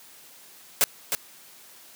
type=noise with echo; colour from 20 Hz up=white; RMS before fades=-19 dBFS; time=0.81-0.84 s; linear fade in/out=0 ms; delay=310 ms; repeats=1; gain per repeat=-6 dB; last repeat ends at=1.15 s; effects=white hiss -50 dBFS RMS until 1.95 s + high-pass 150 Hz 12 dB/octave